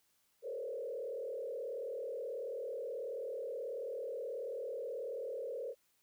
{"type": "tone with frequency modulation", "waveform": "sine", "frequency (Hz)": 498, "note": "B4", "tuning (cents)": 14, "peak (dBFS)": -38, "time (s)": [0.42, 5.75], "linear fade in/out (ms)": 50, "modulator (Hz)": 38.5, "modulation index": 1.6, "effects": ["white hiss -75 dBFS RMS until 6.02 s"]}